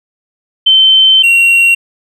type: tone pair in turn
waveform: sine / triangle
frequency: 3089 / 2745 Hz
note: G7 / F7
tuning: -26 / -31 cents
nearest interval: major second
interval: 205 cents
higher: first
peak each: -3 dBFS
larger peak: neither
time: 0.66-1.23 / 1.23-1.75 s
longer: first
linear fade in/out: 10 ms
effects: none